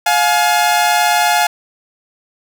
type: tone pair together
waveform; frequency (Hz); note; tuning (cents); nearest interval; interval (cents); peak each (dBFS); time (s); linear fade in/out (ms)
sawtooth; 708 / 845.7; F5 / G#5; +23 / +31; minor third; 308; -10; 0.06-1.47; 5
effects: none